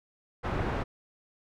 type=low-pass noise; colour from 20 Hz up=pink; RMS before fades=-31 dBFS; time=0.43-0.84 s; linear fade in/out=20 ms; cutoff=1500 Hz; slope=12 dB/octave; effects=none